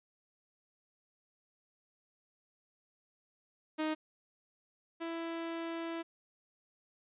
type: tone pair in turn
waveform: sawtooth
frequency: 311.1 / 331.9 Hz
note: D#4 / E4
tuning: 0 / +12 cents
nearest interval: minor second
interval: 112 cents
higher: second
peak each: -28 / -33 dBFS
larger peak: first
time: 3.78-3.95 / 5-6.03 s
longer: second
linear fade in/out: 20 ms
effects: resampled to 8000 Hz